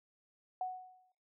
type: tone with exponential decay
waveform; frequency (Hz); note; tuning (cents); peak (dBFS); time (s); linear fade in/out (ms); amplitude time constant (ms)
sine; 740; F#5; 0; -32; 0.61-1.12; 2; 110
effects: noise-tail reverb RT60 0.4 s tail -18 dB re dry